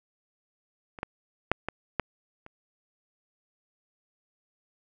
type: clicks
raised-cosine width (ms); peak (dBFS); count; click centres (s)
0.5; -27 / -15 / -6 / -15 / -10 / -30; 6; 0.988 / 1.031 / 1.516 / 1.686 / 1.997 / 2.464
effects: none